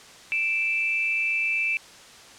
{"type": "tone pair together", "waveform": "sine", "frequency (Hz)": [2349, 2637], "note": ["D7", "E7"], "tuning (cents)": [0, 0], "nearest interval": "major second", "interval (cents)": 200, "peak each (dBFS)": -25, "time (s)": [0.32, 1.77], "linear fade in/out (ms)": 0, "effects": ["white hiss -47 dBFS RMS until 2.38 s", "low-pass 7000 Hz 12 dB/octave"]}